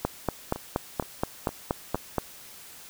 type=two click trains; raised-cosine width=1 ms; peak=-21 / -10 dBFS; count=4 / 10; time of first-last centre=0.56-1.955 / 0.05-2.183 s; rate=2.15 / 4.22 Hz; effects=white hiss -47 dBFS RMS until 2.89 s